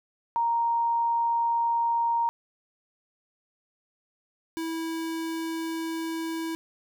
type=tone pair in turn; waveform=sine / square; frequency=932.3 / 326.5 Hz; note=A#5 / E4; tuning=0 / -17 cents; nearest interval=octave + tritone; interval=1817 cents; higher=first; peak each=-22 / -30 dBFS; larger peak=first; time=0.36-2.29 / 4.57-6.55 s; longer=second; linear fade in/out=0 ms; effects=none